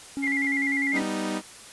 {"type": "tone", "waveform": "triangle", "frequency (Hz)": 277.2, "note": "C#4", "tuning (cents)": 0, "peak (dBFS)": -25, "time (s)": [0.17, 1.02], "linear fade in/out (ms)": 0}
{"type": "tone with vibrato", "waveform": "sine", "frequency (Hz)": 2045, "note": "C7", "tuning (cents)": -40, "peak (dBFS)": -24, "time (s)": [0.22, 1], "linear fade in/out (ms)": 20, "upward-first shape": "square", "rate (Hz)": 10, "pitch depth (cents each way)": 62}
{"type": "clicks", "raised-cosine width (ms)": 0.3, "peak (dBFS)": -27, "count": 3, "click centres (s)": [0.243, 0.278, 0.446]}
{"type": "chord", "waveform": "sawtooth", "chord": "G augmented", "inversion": "none", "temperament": "equal", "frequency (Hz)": [196, 246.9, 311.1], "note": ["G3", "B3", "D#4"], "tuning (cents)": [0, 0, 0], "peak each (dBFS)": [-27, -30, -26], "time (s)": [0.92, 1.42], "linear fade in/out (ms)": 50}
{"effects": ["white hiss -45 dBFS RMS until 1.72 s", "resampled to 24000 Hz"]}